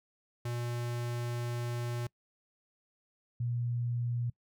square / sine tone pair in turn, 120 / 120 Hz, B2 / B2, -49 / -49 cents, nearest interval unison, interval 0 cents, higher neither, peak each -34 / -30 dBFS, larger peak second, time 0.45-2.07 / 3.4-4.3 s, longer first, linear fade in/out 5 ms, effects noise-tail reverb RT60 0.1 s tail -24 dB re dry

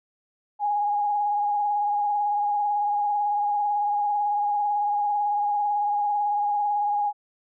sine tone with vibrato, 825 Hz, G#5, 12 cents flat, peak -21 dBFS, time 0.59-7.13 s, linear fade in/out 50 ms, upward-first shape triangle, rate 18 Hz, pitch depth 34 cents each way, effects none

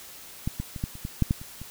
clicks, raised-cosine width 5 ms, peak -14 / -17 / -23 / -15 / -29 / -19 / -8 / -10 / -28 / -26 dBFS, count 10, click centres 0.475 / 0.6 / 0.762 / 0.839 / 0.954 / 1.051 / 1.223 / 1.309 / 1.415 / 1.616 s, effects white hiss -45 dBFS RMS until 1.7 s

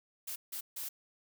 blue noise bursts at uneven times, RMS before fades -40 dBFS, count 3, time 0.27-0.36 / 0.52-0.61 / 0.76-0.89 s, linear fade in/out 10 ms, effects none

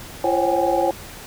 sine tone cluster, 342 / 530 / 550 / 766 / 827 Hz, F4 / C5 / C#5 / G5 / G#5, -36 / +22 / -14 / -40 / -8 cents, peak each -23 dBFS, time 0.24-0.91 s, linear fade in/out 2 ms, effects pink hiss -38 dBFS RMS until 1.26 s

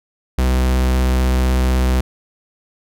45% pulse tone with vibrato, 63.7 Hz, C2, 46 cents flat, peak -13 dBFS, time 0.38-2.01 s, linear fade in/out 5 ms, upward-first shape sine, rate 16 Hz, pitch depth 11 cents each way, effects none

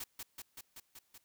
white noise with echo, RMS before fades -42 dBFS, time 0-0.04 s, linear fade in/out 5 ms, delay 190 ms, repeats 6, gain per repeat -2 dB, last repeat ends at 1.18 s, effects white hiss -75 dBFS RMS until 1.24 s

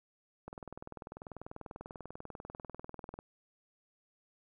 click train, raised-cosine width 1 ms, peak -30 dBFS, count 56, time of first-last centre 0.48-3.189 s, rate 20.3 Hz, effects 12-bit

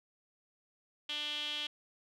sawtooth tone with band-pass filter, 297 Hz, D4, 20 cents sharp, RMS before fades -38 dBFS, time 1.09-1.67 s, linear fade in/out 5 ms, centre 3200 Hz, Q 7.8, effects none

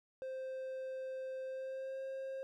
triangle tone with pitch glide, 523.3 to 533.4 Hz, C5 to C5, 0 to +33 cents, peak -38 dBFS, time 0.22-2.43 s, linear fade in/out 0 ms, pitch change +33 cents, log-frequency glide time 1.44-2.02 s, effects none

